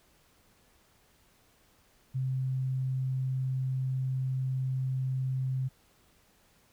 sine tone, 130.81 Hz, C3, in tune, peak -28 dBFS, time 2.14-5.69 s, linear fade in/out 20 ms, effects pink hiss -65 dBFS RMS until 6.72 s

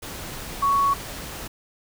sine tone in noise, 1115 Hz, C#6, 10 cents sharp, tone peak -17 dBFS, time 0.62-0.94 s, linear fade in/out 10 ms, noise pink, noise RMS -35 dBFS, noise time 0.02-1.48 s, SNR +15 dB, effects none

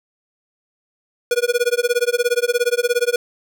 square tone with tremolo, 483.2 Hz, B4, 38 cents flat, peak -13 dBFS, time 1.31-3.16 s, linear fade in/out 2 ms, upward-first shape sine, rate 17 Hz, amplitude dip 100%, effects none

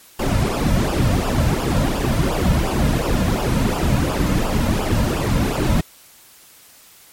brown noise with flanger, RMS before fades -18 dBFS, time 0.19-5.81 s, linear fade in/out 5 ms, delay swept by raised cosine 0.48 to 2.68 ms, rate 2.8 Hz, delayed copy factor -0.75, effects white hiss -47 dBFS RMS until 7.12 s + MP3 64 kbps

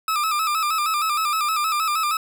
40% pulse tone with vibrato, 1244.5 Hz, D#6, in tune, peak -19 dBFS, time 0.08-2.17 s, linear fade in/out 2 ms, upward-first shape square, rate 6.4 Hz, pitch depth 68 cents each way, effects none

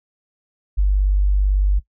sine tone, 49 Hz, G1, in tune, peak -13 dBFS, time 0.77-1.8 s, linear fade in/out 20 ms, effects noise-tail reverb RT60 0.1 s tail -19 dB re dry

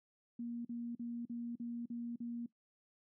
sine tone bursts, 236.5 Hz, A#3, 25 cents sharp, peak -39 dBFS, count 7, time 0.39-2.462 s, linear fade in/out 5 ms, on 260 ms, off 42 ms, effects noise-tail reverb RT60 0.1 s tail -17 dB re dry

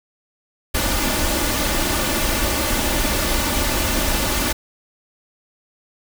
pink noise with comb filter, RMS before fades -20 dBFS, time 0.74-4.53 s, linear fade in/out 10 ms, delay 3.4 ms, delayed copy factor +0.55, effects none

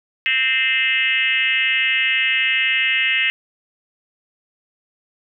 sine tone with frequency modulation, 2349 Hz, D7, in tune, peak -15 dBFS, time 0.26-3.3 s, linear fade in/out 0 ms, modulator 259 Hz, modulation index 2.2, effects none

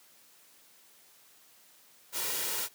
white noise with comb filter, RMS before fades -33 dBFS, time 2.12-2.69 s, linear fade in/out 50 ms, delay 2.1 ms, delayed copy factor +0.55, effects white hiss -60 dBFS RMS until 2.74 s + high-pass 150 Hz 12 dB/octave

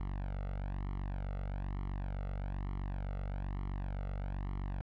sawtooth tone with flanger, 47.76 Hz, G1, 44 cents flat, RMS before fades -38 dBFS, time 0-4.81 s, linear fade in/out 0 ms, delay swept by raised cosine 0.96 to 1.48 ms, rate 1.1 Hz, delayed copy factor +0.85, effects low-pass 2000 Hz 12 dB/octave

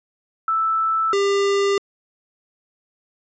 sine / square tone pair in turn, 1318.5 / 398.8 Hz, E6 / G4, 0 / +30 cents, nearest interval octave + major sixth, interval 2070 cents, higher first, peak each -17 dBFS, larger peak neither, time 0.48-1.13 / 1.13-1.78 s, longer neither, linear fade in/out 2 ms, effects resampled to 16000 Hz

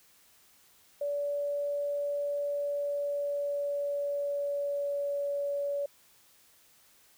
sine tone with pitch glide, 575 to 568.7 Hz, D5 to C#5, -37 to +44 cents, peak -29 dBFS, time 1.01-5.86 s, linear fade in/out 5 ms, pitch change -19 cents, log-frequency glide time 2.47-5.23 s, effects white hiss -62 dBFS RMS until 7.17 s

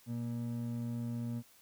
triangle ring-modulated tone, 177.8 Hz, F3, 31 cents sharp, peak -30 dBFS, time 0.06-1.43 s, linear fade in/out 50 ms, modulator 57.5 Hz, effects white hiss -63 dBFS RMS until 1.61 s

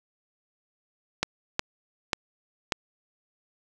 clicks, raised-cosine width 0.2 ms, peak -6 dBFS, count 4, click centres 1.23 / 1.594 / 2.132 / 2.722 s, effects none

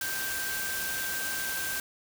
sine tone in noise, 1568 Hz, G6, in tune, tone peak -34 dBFS, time 0.01-1.8 s, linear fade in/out 2 ms, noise white, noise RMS -34 dBFS, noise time 0.01-1.8 s, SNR -3 dB, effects none

